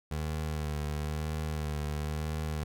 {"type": "tone with vibrato", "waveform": "25% pulse", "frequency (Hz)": 76, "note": "D#2", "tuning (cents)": -40, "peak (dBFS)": -28, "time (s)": [0.11, 2.64], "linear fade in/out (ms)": 5, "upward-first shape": "sine", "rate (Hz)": 1, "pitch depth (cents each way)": 39, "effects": []}